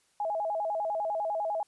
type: tone with vibrato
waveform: sine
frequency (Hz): 734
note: F#5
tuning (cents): -14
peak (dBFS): -28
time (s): 0.2-1.63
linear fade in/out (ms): 2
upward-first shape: square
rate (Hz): 10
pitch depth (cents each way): 210
effects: white hiss -69 dBFS RMS until 1.67 s + resampled to 24000 Hz